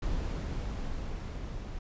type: noise with level ramp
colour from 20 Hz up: brown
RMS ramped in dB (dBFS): -32 to -39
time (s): 0.02-1.79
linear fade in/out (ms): 5
effects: resampled to 16000 Hz